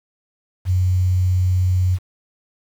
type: tone with quantisation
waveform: sine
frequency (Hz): 91.6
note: F#2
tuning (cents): -17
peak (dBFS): -14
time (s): 0.65-1.99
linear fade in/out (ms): 50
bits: 7
effects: none